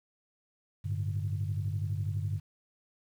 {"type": "chord", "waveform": "sine", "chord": "G suspended second", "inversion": "none", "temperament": "equal", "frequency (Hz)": [98, 110, 146.83], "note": ["G2", "A2", "D3"], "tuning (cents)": [0, 0, 0], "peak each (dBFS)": [-31, -36, -36], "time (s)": [0.84, 2.4], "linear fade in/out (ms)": 20, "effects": ["tanh soft clip ceiling -22 dBFS", "10-bit"]}